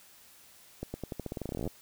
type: accelerating click train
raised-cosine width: 2 ms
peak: -22 dBFS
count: 21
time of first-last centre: 0.83-1.676 s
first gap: 110 ms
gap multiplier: 0.88
effects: white hiss -57 dBFS RMS until 1.81 s